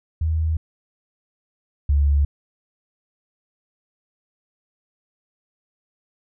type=tone pair in turn; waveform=sine; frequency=79.7 / 71.42 Hz; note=D#2 / D2; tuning=+42 / -48 cents; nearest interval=major second; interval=190 cents; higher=first; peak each=-18 / -14 dBFS; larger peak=second; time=0.21-0.57 / 1.89-2.25 s; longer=neither; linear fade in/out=5 ms; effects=none